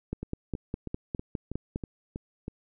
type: two click trains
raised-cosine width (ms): 3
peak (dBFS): -18 / -22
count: 9 / 8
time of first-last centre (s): 0.13-1.759 / 0.23-2.481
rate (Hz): 4.91 / 3.11
effects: none